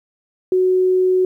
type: tone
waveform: sine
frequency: 370 Hz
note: F#4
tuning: in tune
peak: -12 dBFS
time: 0.52-1.25 s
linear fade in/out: 2 ms
effects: 9-bit